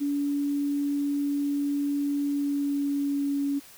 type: tone with pitch glide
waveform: sine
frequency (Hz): 285.6 to 281.7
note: D4 to C#4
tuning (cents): -48 to +28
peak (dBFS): -24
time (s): 0-3.6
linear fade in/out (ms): 20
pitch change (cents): -24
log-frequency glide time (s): 2.2-3.45
effects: white hiss -50 dBFS RMS until 3.77 s